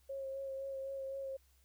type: tone with vibrato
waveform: sine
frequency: 541 Hz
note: C#5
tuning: 42 cents flat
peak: -39 dBFS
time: 0.09-1.37 s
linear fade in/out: 10 ms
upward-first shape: sine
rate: 3.9 Hz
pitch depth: 19 cents each way
effects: added 66 Hz sine -67 dBFS peak until 1.64 s + white hiss -73 dBFS RMS until 1.64 s